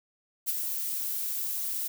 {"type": "noise with ADSR envelope", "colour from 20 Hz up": "violet", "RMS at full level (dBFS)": -27, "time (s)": [0.46, 1.88], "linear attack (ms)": 29, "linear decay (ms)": 27, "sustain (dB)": -5, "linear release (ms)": 9, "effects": []}